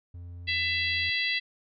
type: tone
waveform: triangle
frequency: 87.31 Hz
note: F2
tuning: in tune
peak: -37 dBFS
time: 0.14-1.1 s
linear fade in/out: 5 ms
type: harmonic tone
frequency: 667 Hz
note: E5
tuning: 20 cents sharp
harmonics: 3 / 4 / 5 / 6 / 7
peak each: -29 / -31 / -33 / -35 / -36 dBFS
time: 0.47-1.4 s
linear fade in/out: 20 ms
effects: none